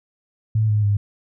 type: tone with pitch steps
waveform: sine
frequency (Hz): 109.2 / 105.66 / 102.24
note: A2 / G#2 / G#2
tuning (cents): -13 / +30 / -27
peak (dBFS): -15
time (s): 0.55-0.97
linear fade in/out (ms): 5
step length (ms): 140
effects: none